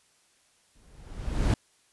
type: noise with exponential growth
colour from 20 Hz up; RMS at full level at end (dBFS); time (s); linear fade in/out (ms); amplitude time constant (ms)
brown; -20; 0.75-1.54; 2; 170
effects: white hiss -65 dBFS RMS until 1.92 s + resampled to 24000 Hz